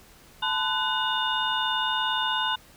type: tone cluster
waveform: sine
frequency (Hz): 878 / 1015 / 1487 / 2874 / 3601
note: A5 / B5 / F#6 / F7 / A7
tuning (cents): -4 / +47 / +8 / +49 / +39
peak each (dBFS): -30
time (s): 0.42-2.56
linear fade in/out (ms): 10
effects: pink hiss -53 dBFS RMS until 2.76 s